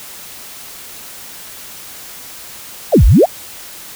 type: exponential two-way sweep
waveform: sine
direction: down then up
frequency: 835 to 43.65 to 835 Hz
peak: -4 dBFS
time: 2.92-3.26 s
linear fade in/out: 20 ms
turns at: 3.05 s
effects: white hiss -33 dBFS RMS until 3.95 s